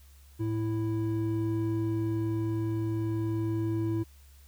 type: tone pair together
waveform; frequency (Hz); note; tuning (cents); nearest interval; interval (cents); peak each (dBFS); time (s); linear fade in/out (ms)
triangle; 110 / 329.6; A2 / E4; 0 / 0; octave + perfect fifth; 1900; -28; 0.39-4.04; 20
effects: added 69 Hz sine -52 dBFS peak until 4.47 s + white hiss -62 dBFS RMS until 4.47 s